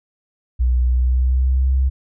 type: tone with pitch glide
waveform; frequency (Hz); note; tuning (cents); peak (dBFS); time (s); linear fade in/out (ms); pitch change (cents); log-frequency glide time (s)
sine; 61.74 to 65.79; B1 to C2; 0 to +10; -13; 0.59-1.9; 20; +110; 0.86-1.73
effects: none